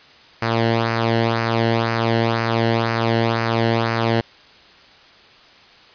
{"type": "tone with flanger", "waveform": "sawtooth", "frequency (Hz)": 114.7, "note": "A#2", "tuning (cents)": -28, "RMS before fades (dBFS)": -19, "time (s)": [0.42, 4.21], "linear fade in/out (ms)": 5, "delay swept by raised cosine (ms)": [0.28, 0.84], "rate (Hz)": 2, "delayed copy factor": -0.65, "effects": ["white hiss -47 dBFS RMS until 5.94 s", "resampled to 11025 Hz"]}